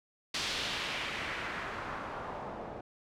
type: noise with low-pass filter sweep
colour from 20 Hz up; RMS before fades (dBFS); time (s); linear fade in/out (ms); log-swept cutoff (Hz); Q
white; -38; 0.34-2.81; 5; 4500 to 650; 1.5
effects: none